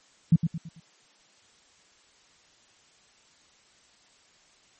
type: tone with echo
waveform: sine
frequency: 164.6 Hz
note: E3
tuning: 2 cents flat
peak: -13 dBFS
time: 0.32-0.36 s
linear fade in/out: 5 ms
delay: 110 ms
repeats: 4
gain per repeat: -8 dB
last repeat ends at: 0.8 s
effects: white hiss -60 dBFS RMS until 4.79 s + MP3 32 kbps